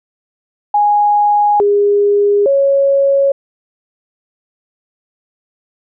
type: tone with pitch steps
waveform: sine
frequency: 828 / 407.9 / 553 Hz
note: G#5 / G#4 / C#5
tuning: -5 / -31 / -4 cents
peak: -8 dBFS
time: 0.74-3.32 s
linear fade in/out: 5 ms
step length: 860 ms
effects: none